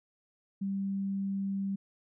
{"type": "tone", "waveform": "sine", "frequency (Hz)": 196, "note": "G3", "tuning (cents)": 0, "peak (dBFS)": -30, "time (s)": [0.61, 1.76], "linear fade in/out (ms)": 10, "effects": []}